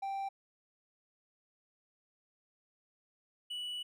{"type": "tone pair in turn", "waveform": "triangle", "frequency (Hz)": [784, 2950], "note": ["G5", "F#7"], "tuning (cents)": [0, -6], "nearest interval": "octave + major seventh", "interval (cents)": 2294, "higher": "second", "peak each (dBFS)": [-33, -36], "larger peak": "first", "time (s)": [[0.02, 0.29], [3.5, 3.83]], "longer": "second", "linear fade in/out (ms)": 10, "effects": []}